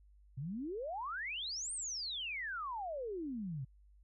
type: exponential two-way sweep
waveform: sine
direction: up then down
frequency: 124.2 to 9030 to 124.2 Hz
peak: -38 dBFS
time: 0.37-3.65 s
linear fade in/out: 10 ms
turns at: 1.73 s
effects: added 50 Hz sine -60 dBFS peak until 4.03 s